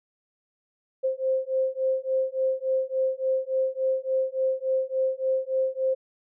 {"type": "beating tone pair", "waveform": "sine", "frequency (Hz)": [523.3, 526.8], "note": ["C5", "C5"], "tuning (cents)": [0, 12], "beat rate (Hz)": 3.5, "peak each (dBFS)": -26, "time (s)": [1.03, 5.95], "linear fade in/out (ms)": 20, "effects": []}